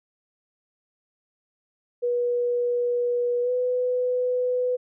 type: tone with pitch glide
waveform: sine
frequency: 484.9 to 498.8 Hz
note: B4 to B4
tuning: -32 to +17 cents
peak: -21 dBFS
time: 2.02-4.77 s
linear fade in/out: 20 ms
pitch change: +49 cents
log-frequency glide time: 3.42-3.51 s
effects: none